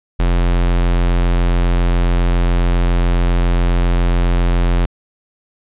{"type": "tone", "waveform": "square", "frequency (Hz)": 43.65, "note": "F1", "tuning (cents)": 0, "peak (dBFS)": -12, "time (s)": [0.19, 4.86], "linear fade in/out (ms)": 10, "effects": ["resampled to 8000 Hz"]}